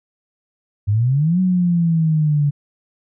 sine exponential two-way sweep, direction up then down, 98 to 187.1 to 143 Hz, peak -13 dBFS, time 0.87-2.51 s, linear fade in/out 20 ms, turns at 1.4 s, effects none

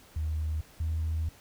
sine tone pair in turn, 77.78 / 79.87 Hz, D#2 / D#2, 0 / +46 cents, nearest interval unison, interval 46 cents, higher second, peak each -27 / -26 dBFS, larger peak second, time 0.16-0.61 / 0.8-1.29 s, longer second, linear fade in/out 5 ms, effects tanh soft clip ceiling -24 dBFS + pink hiss -56 dBFS RMS until 1.4 s

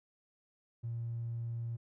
triangle tone, 116.54 Hz, A#2, in tune, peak -32 dBFS, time 0.83-1.77 s, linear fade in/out 20 ms, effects tanh soft clip ceiling -33 dBFS

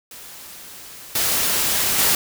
white noise with level steps, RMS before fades -39 / -20 / -17 dBFS, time 0.11-2.15 s, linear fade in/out 2 ms, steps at 1.15 / 1.98 s, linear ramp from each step 5 ms, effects none

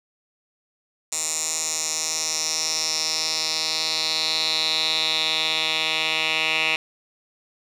10% pulse tone with band-pass filter sweep, 158.2 Hz, D#3, 29 cents sharp, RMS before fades -24 dBFS, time 1.12-6.76 s, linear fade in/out 2 ms, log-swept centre 7400 to 2800 Hz, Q 4.3, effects none

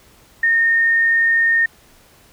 sine tone, 1834 Hz, A#6, 29 cents flat, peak -12 dBFS, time 0.43-1.66 s, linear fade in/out 5 ms, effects pink hiss -50 dBFS RMS until 2.32 s

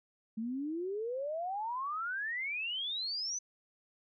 sine exponential sweep, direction up, 215.2 to 6150 Hz, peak -34 dBFS, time 0.37-3.39 s, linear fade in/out 10 ms, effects none

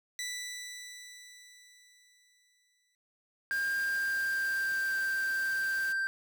15% pulse tone with exponential decay, 1976 Hz, B6, in tune, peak -28 dBFS, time 0.19-2.95 s, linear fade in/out 1 ms, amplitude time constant 600 ms
triangle tone with pitch glide, 1600 to 1570.7 Hz, G6 to G6, +35 to +3 cents, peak -27 dBFS, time 3.51-6.07 s, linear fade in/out 0 ms, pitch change -32 cents, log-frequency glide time 3.73-4.96 s
white noise, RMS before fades -47 dBFS, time 3.51-5.93 s, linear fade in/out 10 ms
effects none

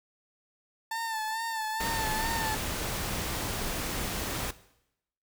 30% pulse tone with vibrato, 890 Hz, A5, 20 cents sharp, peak -28 dBFS, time 0.91-2.55 s, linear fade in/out 5 ms, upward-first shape sine, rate 2.3 Hz, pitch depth 50 cents each way
pink noise, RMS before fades -33 dBFS, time 1.8-4.51 s, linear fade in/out 5 ms
effects noise-tail reverb RT60 0.8 s tail -17 dB re dry

